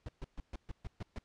brown noise bursts, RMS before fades -41 dBFS, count 8, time 0.06-1.186 s, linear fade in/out 2 ms, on 27 ms, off 130 ms, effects pink hiss -75 dBFS RMS until 1.24 s + low-pass 6000 Hz 12 dB/octave

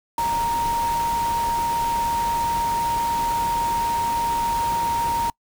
sine tone in noise, 932.3 Hz, A#5, in tune, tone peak -20 dBFS, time 0.18-5.3 s, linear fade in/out 2 ms, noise pink, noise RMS -32 dBFS, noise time 0.18-5.3 s, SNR +9 dB, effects noise-tail reverb RT60 0.1 s tail -26 dB re dry

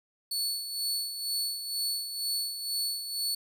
sawtooth tone with tremolo, 4435 Hz, C#8, in tune, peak -25 dBFS, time 0.31-3.35 s, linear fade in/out 5 ms, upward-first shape sine, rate 2.1 Hz, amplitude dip 60%, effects none

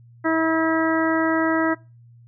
harmonic tone, 322.8 Hz, E4, 36 cents flat, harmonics 1 / 2 / 3 / 4 / 5 / 6, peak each -20 / -25 / -28 / -27 / -28 / -29 dBFS, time 0.24-1.75 s, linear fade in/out 20 ms, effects noise-tail reverb RT60 0.3 s tail -23 dB re dry + added 118 Hz sine -46 dBFS peak until 2.27 s

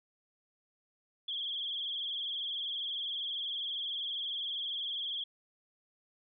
sine tone with vibrato, 3322 Hz, G#7, in tune, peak -34 dBFS, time 1.28-5.24 s, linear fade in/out 5 ms, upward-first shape triangle, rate 20 Hz, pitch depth 96 cents each way, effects none

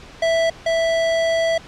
square tone pair in turn, 659 / 659 Hz, E5 / E5, -1 / -1 cents, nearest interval unison, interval 0 cents, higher neither, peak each -16 / -17 dBFS, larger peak first, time 0.22-0.5 / 0.66-1.58 s, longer second, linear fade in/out 5 ms, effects pink hiss -41 dBFS RMS until 1.67 s + low-pass 5000 Hz 12 dB/octave

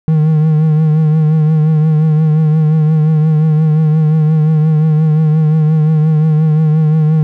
triangle tone with vibrato, 155.56 Hz, D#3, in tune, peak -5 dBFS, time 0.08-7.23 s, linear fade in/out 0 ms, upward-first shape triangle, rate 5.7 Hz, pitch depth 52 cents each way, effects none

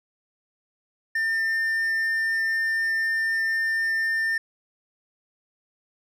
triangle tone, 1801 Hz, A6, 40 cents sharp, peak -20 dBFS, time 1.15-4.38 s, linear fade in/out 5 ms, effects none

